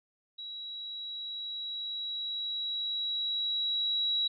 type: tone with level ramp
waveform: sine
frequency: 3883 Hz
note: B7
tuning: 30 cents flat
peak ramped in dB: -39 to -26 dBFS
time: 0.38-4.28 s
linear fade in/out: 10 ms
effects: none